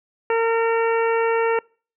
harmonic tone, 456.8 Hz, A#4, 35 cents flat, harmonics 1 / 2 / 3 / 4 / 5 / 6, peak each -18 / -24 / -28 / -30 / -32 / -34 dBFS, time 0.3-1.59 s, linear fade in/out 2 ms, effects noise-tail reverb RT60 0.4 s tail -26 dB re dry

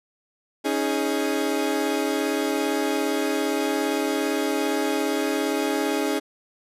30% pulse chord, C# suspended second, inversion none, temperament equal with one note detuned, 277.2 / 314.7 / 415.3 Hz, C#4 / D#4 / G#4, 0 / +20 / 0 cents, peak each -24 dBFS, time 0.64-6.2 s, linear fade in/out 20 ms, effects resampled to 32000 Hz

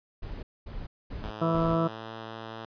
brown noise bursts, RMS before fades -37 dBFS, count 4, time 0.22-1.75 s, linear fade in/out 10 ms, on 210 ms, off 230 ms
5% pulse tone with pitch glide, 107.7 to 112.21 Hz, A2 to A2, -37 to +34 cents, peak -27 dBFS, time 1.24-2.65 s, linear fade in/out 0 ms, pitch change +71 cents, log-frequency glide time 1.64-2.04 s
harmonic tone, 164.81 Hz, E3, in tune, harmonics 1 / 2 / 3 / 4 / 6 / 7 / 8, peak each -27 / -30 / -33 / -30 / -35 / -37 / -34 dBFS, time 1.41-1.88 s, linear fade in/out 10 ms
effects resampled to 11025 Hz

